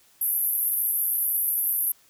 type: band-pass noise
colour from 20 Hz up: white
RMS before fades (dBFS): -25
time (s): 0.21-1.92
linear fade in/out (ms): 5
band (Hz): 11000 to 13000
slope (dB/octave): 96
effects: white hiss -59 dBFS RMS until 2.09 s